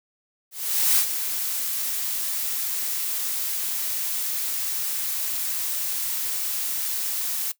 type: noise with ADSR envelope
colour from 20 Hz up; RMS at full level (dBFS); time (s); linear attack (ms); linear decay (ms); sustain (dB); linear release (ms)
blue; -18; 0.51-7.52; 460; 85; -9; 9
effects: noise-tail reverb RT60 0.1 s tail -18 dB re dry